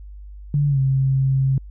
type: tone with pitch glide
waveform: sine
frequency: 144.6 to 134.14 Hz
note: D3 to C3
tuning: -27 to +43 cents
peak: -15 dBFS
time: 0.54-1.58 s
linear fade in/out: 2 ms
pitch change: -130 cents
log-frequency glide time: 0.68-0.79 s
effects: added 50 Hz sine -35 dBFS peak until 1.7 s